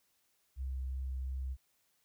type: tone with vibrato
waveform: sine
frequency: 65.41 Hz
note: C2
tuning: in tune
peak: -35 dBFS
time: 0.56-1.57 s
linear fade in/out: 50 ms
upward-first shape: triangle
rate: 2.8 Hz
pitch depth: 12 cents each way
effects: white hiss -75 dBFS RMS until 2.04 s